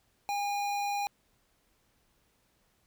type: tone with notch filter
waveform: square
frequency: 813 Hz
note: G#5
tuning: 37 cents flat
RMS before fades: -32 dBFS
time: 0.29-1.07 s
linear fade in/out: 0 ms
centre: 9600 Hz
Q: 1.8
effects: pink hiss -71 dBFS RMS until 2.86 s